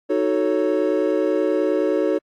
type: chord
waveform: triangle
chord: D# half-diminished seventh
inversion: none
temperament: equal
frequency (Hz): 311.1 / 370 / 440 / 554.4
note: D#4 / F#4 / A4 / C#5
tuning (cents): 0 / 0 / 0 / 0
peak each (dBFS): -21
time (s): 0.09-2.19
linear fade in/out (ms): 20
effects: AAC 64 kbps